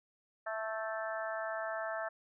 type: harmonic tone with a mistuned harmonic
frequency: 219.7 Hz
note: A3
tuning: 2 cents flat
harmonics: 3 / 4 / 5 / 6 / 7 / 8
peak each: -38 / -45 / -47 / -43 / -45 / -44 dBFS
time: 0.46-2.09 s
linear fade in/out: 10 ms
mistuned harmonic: 7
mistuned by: +26 cents
effects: none

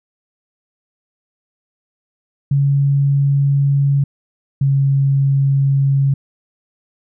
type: tone pair in turn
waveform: sine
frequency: 140 / 137.75 Hz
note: C#3 / C#3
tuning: +18 / -11 cents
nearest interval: unison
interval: 29 cents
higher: first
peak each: -11 dBFS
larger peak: neither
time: 2.51-4.04 / 4.61-6.14 s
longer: neither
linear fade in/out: 5 ms
effects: none

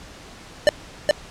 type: tone with echo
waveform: square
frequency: 596 Hz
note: D5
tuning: 25 cents sharp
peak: -11 dBFS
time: 0.67-0.69 s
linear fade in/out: 0 ms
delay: 420 ms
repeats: 1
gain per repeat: -2 dB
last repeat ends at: 1.11 s
effects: pink hiss -42 dBFS RMS until 1.3 s + low-pass 7000 Hz 12 dB/octave

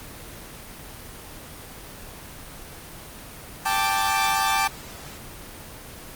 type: chord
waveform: sawtooth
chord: G suspended second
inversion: none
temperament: equal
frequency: 784 / 880 / 1174.7 Hz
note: G5 / A5 / D6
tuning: 0 / 0 / 0 cents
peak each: -21 dBFS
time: 3.65-4.68 s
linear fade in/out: 10 ms
effects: pink hiss -40 dBFS RMS until 6.15 s + Opus 24 kbps

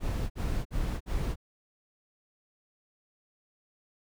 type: noise bursts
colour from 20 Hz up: brown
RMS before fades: -30 dBFS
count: 4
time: 0-1.359 s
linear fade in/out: 50 ms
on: 300 ms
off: 53 ms
effects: none

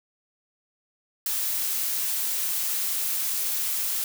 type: noise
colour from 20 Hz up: blue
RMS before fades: -27 dBFS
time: 1.26-4.04 s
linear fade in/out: 2 ms
effects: none

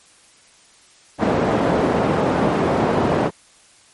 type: band-pass noise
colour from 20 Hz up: white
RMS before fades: -18 dBFS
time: 1.18-3.31 s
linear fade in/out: 50 ms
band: 110 to 620 Hz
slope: 12 dB/octave
effects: white hiss -51 dBFS RMS until 3.93 s + MP3 48 kbps

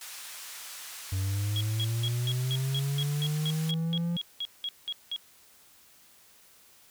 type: band-pass noise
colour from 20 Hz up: white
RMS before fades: -43 dBFS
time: 0.01-3.71 s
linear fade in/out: 2 ms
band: 1000 to 12000 Hz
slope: 12 dB/octave
type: linear sweep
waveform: triangle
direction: up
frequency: 93.4 to 173 Hz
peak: -25 dBFS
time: 1.12-4.17 s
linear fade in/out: 5 ms
type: tone bursts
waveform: sine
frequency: 3310 Hz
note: G#7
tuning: 6 cents flat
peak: -30 dBFS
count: 16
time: 1.56-5.162 s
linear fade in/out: 0 ms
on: 47 ms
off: 190 ms
effects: white hiss -58 dBFS RMS until 6.9 s

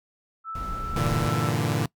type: tone with pitch glide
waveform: sine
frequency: 1318.5 to 1328.4 Hz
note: E6 to E6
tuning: 0 to +13 cents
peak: -31 dBFS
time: 0.44-1.52 s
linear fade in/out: 50 ms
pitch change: +13 cents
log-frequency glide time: 0.55-0.98 s
type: noise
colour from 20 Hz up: brown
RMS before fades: -33 dBFS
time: 0.55-1.28 s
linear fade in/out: 2 ms
type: chord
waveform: sawtooth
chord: E half-diminished seventh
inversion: first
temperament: equal with one note detuned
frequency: 98 / 116.54 / 146.83 / 165.77 Hz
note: G2 / Bb2 / D3 / E3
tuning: 0 / 0 / 0 / +10 cents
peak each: -28 / -23 / -23 / -26 dBFS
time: 0.96-1.86 s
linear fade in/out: 5 ms
effects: noise-tail reverb RT60 0.1 s tail -22 dB re dry

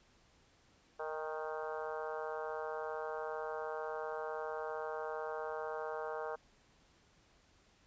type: harmonic tone with a mistuned harmonic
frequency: 155.56 Hz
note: D#3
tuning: in tune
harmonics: 3 / 4 / 5 / 6 / 7 / 8 / 9 / 10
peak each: -42 / -44 / -46 / -48 / -49 / -50 / -51 / -52 dBFS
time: 0.99-6.36 s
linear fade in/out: 10 ms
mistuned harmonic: 5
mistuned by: +38 cents
effects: pink hiss -68 dBFS RMS until 7.86 s + resampled to 16000 Hz

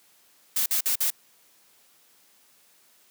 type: noise bursts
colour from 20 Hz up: blue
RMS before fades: -24 dBFS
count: 4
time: 0.56-1.104 s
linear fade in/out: 5 ms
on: 100 ms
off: 48 ms
effects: white hiss -60 dBFS RMS until 3.1 s + high-pass 150 Hz 12 dB/octave

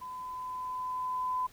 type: tone with level ramp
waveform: sine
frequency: 1011 Hz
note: B5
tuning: 40 cents sharp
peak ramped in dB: -39 to -28 dBFS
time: 0.01-1.47 s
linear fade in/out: 10 ms
effects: pink hiss -58 dBFS RMS until 1.52 s

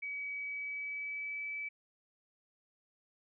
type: tone with pitch glide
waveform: sine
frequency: 2274 to 2303 Hz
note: C#7 to D7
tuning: +44 to -34 cents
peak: -37 dBFS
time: 0.02-1.69 s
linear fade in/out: 10 ms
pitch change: +22 cents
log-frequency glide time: 0.31-1.49 s
effects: none

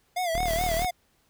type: tone with vibrato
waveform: square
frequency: 693 Hz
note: F5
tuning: 14 cents flat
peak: -26 dBFS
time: 0.16-0.91 s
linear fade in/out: 10 ms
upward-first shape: sine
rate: 4.7 Hz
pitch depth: 110 cents each way
type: tone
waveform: sawtooth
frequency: 38.54 Hz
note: D#1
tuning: 16 cents flat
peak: -26 dBFS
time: 0.34-0.86 s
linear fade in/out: 10 ms
type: noise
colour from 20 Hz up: white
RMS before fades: -37 dBFS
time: 0.44-0.87 s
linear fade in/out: 50 ms
effects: pink hiss -67 dBFS RMS until 1.29 s

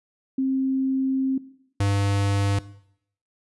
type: tone pair in turn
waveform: sine / square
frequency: 265.3 / 99.98 Hz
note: C4 / G2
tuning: +24 / +35 cents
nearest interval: octave + perfect fourth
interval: 1689 cents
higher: first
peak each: -20 dBFS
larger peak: neither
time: 0.38-1.38 / 1.8-2.59 s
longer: first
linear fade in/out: 5 ms
effects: noise-tail reverb RT60 0.7 s tail -18 dB re dry + resampled to 24000 Hz

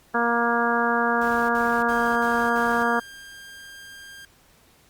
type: harmonic tone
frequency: 235.4 Hz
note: A#3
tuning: 17 cents sharp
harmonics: 1 / 2 / 3 / 4 / 5 / 6 / 7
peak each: -27 / -27 / -27 / -27 / -27 / -27 / -27 dBFS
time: 0.14-3 s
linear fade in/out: 10 ms
type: noise bursts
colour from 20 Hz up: pink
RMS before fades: -42 dBFS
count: 5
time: 1.21-2.834 s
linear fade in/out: 5 ms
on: 280 ms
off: 56 ms
type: tone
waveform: sawtooth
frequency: 1600 Hz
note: G6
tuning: 35 cents sharp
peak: -37 dBFS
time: 1.89-4.25 s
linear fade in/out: 2 ms
effects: pink hiss -57 dBFS RMS until 4.89 s + Opus 48 kbps

